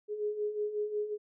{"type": "beating tone pair", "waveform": "sine", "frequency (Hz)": [415.3, 420.8], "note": ["G#4", "G#4"], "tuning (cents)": [0, 23], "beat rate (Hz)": 5.5, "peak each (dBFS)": [-38, -32], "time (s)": [0.08, 1.18], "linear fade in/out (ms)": 50, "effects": []}